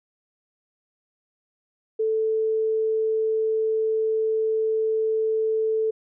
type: tone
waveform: sine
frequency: 440 Hz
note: A4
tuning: in tune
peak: -20 dBFS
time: 1.99-5.91 s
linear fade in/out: 10 ms
effects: none